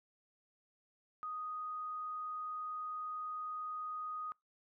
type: tone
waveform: sine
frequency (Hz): 1244.5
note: D#6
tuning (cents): 0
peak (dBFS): -39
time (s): 1.23-4.32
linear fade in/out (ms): 0
effects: noise-tail reverb RT60 0.2 s tail -26 dB re dry